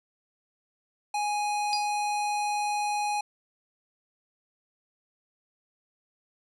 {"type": "tone", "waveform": "square", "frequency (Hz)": 830.6, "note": "G#5", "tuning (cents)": 0, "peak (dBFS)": -27, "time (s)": [1.14, 3.21], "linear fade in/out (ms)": 5}
{"type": "tone with exponential decay", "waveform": "sine", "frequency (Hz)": 4866, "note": "D#8", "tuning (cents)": -39, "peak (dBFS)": -23, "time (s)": [1.73, 1.9], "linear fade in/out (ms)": 0, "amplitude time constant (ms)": 36}
{"effects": ["resampled to 24000 Hz"]}